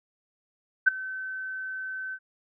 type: tone with ADSR envelope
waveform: sine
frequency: 1530 Hz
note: G6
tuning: 42 cents flat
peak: -12 dBFS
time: 0.86-2.19 s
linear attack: 19 ms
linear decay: 12 ms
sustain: -20 dB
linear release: 58 ms
effects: none